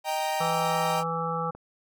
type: chord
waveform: 45% pulse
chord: Eb major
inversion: none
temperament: equal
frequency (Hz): 622.3 / 784 / 932.3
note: Eb5 / G5 / Bb5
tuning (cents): 0 / 0 / 0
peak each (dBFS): -32 / -29 / -32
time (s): 0.04-1.04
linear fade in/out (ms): 50
type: harmonic tone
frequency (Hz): 165.2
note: E3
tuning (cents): +4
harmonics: 1 / 3 / 5 / 7 / 8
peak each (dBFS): -33 / -33 / -33 / -33 / -33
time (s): 0.4-1.51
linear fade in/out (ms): 10
type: click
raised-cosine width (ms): 1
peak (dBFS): -30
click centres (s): 1.55
effects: none